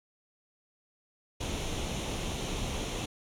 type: noise with comb filter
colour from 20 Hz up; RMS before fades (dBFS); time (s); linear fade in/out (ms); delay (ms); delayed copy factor
pink; -34; 1.4-3.06; 10; 0.31; +0.55
effects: low-pass 8000 Hz 12 dB/octave